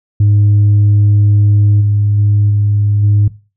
sine tone with level steps, 103.2 Hz, G#2, 10 cents flat, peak -4 / -8 / -6 / -8 / -5 dBFS, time 0.2-3.28 s, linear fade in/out 5 ms, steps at 1.8 / 2.17 / 2.49 / 3.02 s, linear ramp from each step 20 ms, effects noise-tail reverb RT60 0.3 s tail -18 dB re dry + tanh soft clip ceiling -4 dBFS

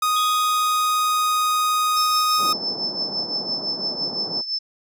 45% pulse tone, 1244.5 Hz, D#6, in tune, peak -18 dBFS, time 0.02-2.53 s, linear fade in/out 5 ms
sine tone with exponential decay, 3367 Hz, G#7, 23 cents sharp, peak -25 dBFS, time 0.16-1.64 s, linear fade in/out 5 ms, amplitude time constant 320 ms
sine tone with tremolo, 5274 Hz, E8, in tune, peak -20 dBFS, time 1.96-4.59 s, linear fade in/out 10 ms, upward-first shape triangle, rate 5.9 Hz, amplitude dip 75%
pink band-pass noise, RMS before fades -35 dBFS, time 2.38-4.42 s, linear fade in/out 20 ms, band 180 to 890 Hz, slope 24 dB/octave
effects none

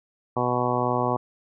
harmonic tone, 123.47 Hz, B2, in tune, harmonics 1 / 2 / 3 / 4 / 5 / 6 / 7 / 8 / 9, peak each -30 / -30 / -30 / -30 / -30 / -30 / -30 / -30 / -30 dBFS, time 0.36-1.17 s, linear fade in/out 10 ms, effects none

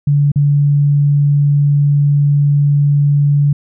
sine tone with dropouts, 144 Hz, D3, 34 cents flat, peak -8 dBFS, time 0.07-3.53 s, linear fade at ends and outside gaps 5 ms, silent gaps 0.318-0.358 s, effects none

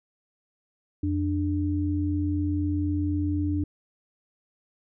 sine tone pair together, 88 / 296 Hz, F2 / D4, +14 / +14 cents, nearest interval octave + major sixth, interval 2100 cents, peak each -26 dBFS, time 1.03-3.64 s, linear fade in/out 5 ms, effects none

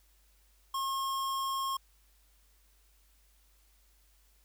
square tone, 1078 Hz, C#6, 49 cents flat, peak -32 dBFS, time 0.74-1.77 s, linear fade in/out 5 ms, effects added 50 Hz sine -64 dBFS peak until 4.44 s + white hiss -69 dBFS RMS until 4.44 s

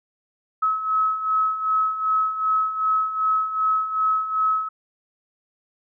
sine beating tone pair, 1285 / 1287.6 Hz, E6 / E6, -45 / -41 cents, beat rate 2.6 Hz, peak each -26 / -20 dBFS, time 0.62-4.69 s, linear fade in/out 10 ms, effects none

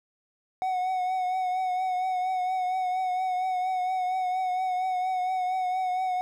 triangle tone with vibrato, 740 Hz, F#5, in tune, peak -23 dBFS, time 0.62-6.21 s, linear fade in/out 0 ms, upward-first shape triangle, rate 4.3 Hz, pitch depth 38 cents each way, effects none

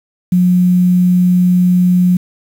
sine tone with quantisation, 180 Hz, F#3, 47 cents flat, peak -7 dBFS, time 0.32-2.17 s, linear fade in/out 5 ms, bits 6, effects none

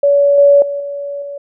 sine tone with level steps, 568 Hz, C#5, 42 cents sharp, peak -7 / -4 / -17 / -20 / -23 dBFS, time 0.03-1.38 s, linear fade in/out 5 ms, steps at 0.38 / 0.62 / 0.8 / 1.22 s, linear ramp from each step 2 ms, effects none

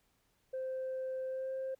sine tone with pitch glide, 521 to 527.7 Hz, C5 to C5, -7 to +15 cents, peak -34 dBFS, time 0.53-1.75 s, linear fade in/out 10 ms, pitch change +22 cents, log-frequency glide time 1.27-1.52 s, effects tanh soft clip ceiling -33 dBFS + pink hiss -75 dBFS RMS until 1.79 s

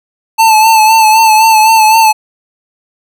square tone with vibrato, 880 Hz, A5, in tune, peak -4 dBFS, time 0.38-2.13 s, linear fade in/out 20 ms, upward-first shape sine, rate 3.9 Hz, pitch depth 41 cents each way, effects none

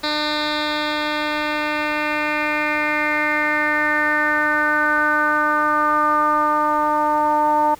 10% pulse tone with low-pass filter sweep, 301.1 Hz, D4, 43 cents sharp, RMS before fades -19 dBFS, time 0.03-7.75 s, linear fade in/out 10 ms, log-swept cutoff 4000 to 890 Hz, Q 4.7, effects pink hiss -45 dBFS RMS until 7.79 s

